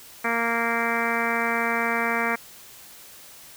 harmonic tone, 232 Hz, A#3, 8 cents flat, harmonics 1 / 2 / 3 / 4 / 5 / 6 / 7 / 8 / 9 / 10, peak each -31 / -31 / -31 / -31 / -31 / -31 / -31 / -31 / -31 / -31 dBFS, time 0.24-2.36 s, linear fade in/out 10 ms, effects white hiss -46 dBFS RMS until 3.56 s

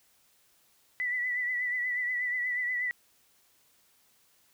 sine tone with vibrato, 1975.5 Hz, B6, in tune, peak -28 dBFS, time 1-2.91 s, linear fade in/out 0 ms, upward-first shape triangle, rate 8.3 Hz, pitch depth 48 cents each way, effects white hiss -66 dBFS RMS until 4.53 s

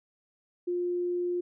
sine tone, 353.6 Hz, F4, 22 cents sharp, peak -27 dBFS, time 0.67-1.41 s, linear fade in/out 10 ms, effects none

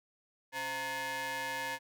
sawtooth ring-modulated tone, 398.9 Hz, G4, 30 cents sharp, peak -28 dBFS, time 0.52-1.79 s, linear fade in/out 50 ms, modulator 1320 Hz, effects high-pass 200 Hz 12 dB/octave

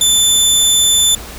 20% pulse tone, 3520 Hz, A7, in tune, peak -3 dBFS, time 0.01-1.15 s, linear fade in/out 2 ms, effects added 60 Hz sine -36 dBFS peak until 1.38 s + pink hiss -31 dBFS RMS until 1.38 s

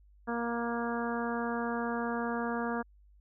harmonic tone, 235.1 Hz, A#3, 15 cents sharp, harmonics 1 / 2 / 3 / 4 / 5 / 6 / 7, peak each -34 / -37 / -39 / -40 / -41 / -42 / -42 dBFS, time 0.27-2.83 s, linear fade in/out 20 ms, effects added 50 Hz sine -57 dBFS peak until 3.2 s

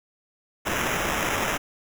violet noise with sample-and-hold, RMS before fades -26 dBFS, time 0.65-1.58 s, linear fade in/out 20 ms, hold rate 4410 Hz, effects none

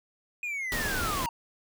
triangle linear sweep, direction down, 2489 to 902 Hz, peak -29 dBFS, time 0.43-1.29 s, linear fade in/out 2 ms
pink noise, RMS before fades -32 dBFS, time 0.72-1.26 s, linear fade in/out 0 ms
effects none

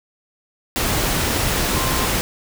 sine tone in noise, 1046.5 Hz, C6, in tune, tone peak -27 dBFS, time 1.76-2.06 s, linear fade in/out 0 ms, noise pink, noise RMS -20 dBFS, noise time 0.76-2.21 s, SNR -10 dB, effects none

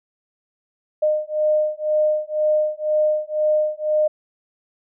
sine beating tone pair, 610 / 612 Hz, D#5 / D#5, -34 / -29 cents, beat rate 2 Hz, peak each -20 dBFS, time 1.02-4.08 s, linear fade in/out 10 ms, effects none

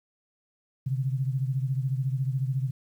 sine beating tone pair, 130 / 144 Hz, C3 / D3, -11 / -34 cents, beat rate 14 Hz, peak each -26 / -31 dBFS, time 0.86-2.71 s, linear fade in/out 10 ms, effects 10-bit

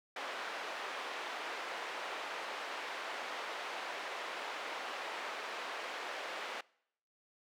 pink band-pass noise, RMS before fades -42 dBFS, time 0.16-6.61 s, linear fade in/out 5 ms, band 580 to 2900 Hz, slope 12 dB/octave, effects noise-tail reverb RT60 0.7 s tail -24 dB re dry + high-pass 300 Hz 12 dB/octave

